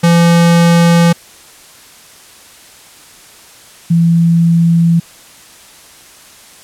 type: tone pair in turn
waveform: square / sine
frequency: 170 / 167.85 Hz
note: F3 / E3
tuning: -46 / +32 cents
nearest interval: unison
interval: 22 cents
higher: first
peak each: -6 dBFS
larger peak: neither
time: 0.03-1.13 / 3.9-5 s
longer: neither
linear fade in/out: 10 ms
effects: white hiss -39 dBFS RMS until 6.63 s + low-pass 11000 Hz 12 dB/octave